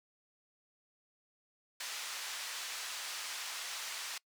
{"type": "band-pass noise", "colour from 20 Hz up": "white", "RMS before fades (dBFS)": -42, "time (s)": [1.8, 4.18], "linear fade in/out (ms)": 5, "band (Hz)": [960, 6200], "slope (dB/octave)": 12, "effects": ["noise-tail reverb RT60 0.1 s tail -24 dB re dry"]}